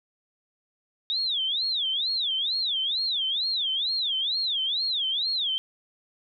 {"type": "tone with vibrato", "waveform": "sine", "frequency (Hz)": 3627, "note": "A#7", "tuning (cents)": -48, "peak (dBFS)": -24, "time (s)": [1.1, 5.58], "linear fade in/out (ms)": 0, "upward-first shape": "sine", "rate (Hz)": 2.2, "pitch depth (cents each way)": 290, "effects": []}